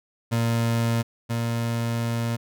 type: tone pair in turn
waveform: 30% pulse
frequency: 116 / 116.62 Hz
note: A#2 / A#2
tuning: -8 / +1 cents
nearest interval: unison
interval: 9 cents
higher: second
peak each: -18 / -21 dBFS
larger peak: first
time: 0.31-1.03 / 1.29-2.37 s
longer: second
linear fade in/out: 20 ms
effects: none